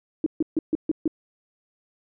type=tone bursts; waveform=sine; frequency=316 Hz; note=D#4; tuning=27 cents sharp; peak=-18 dBFS; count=6; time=0.24-1.078 s; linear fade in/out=2 ms; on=23 ms; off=140 ms; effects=none